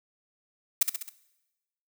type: noise with echo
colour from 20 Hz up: blue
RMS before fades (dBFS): -20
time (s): 0.81-0.83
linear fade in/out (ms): 5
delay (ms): 66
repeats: 4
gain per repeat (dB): -5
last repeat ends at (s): 1.094
effects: noise-tail reverb RT60 1.0 s tail -19 dB re dry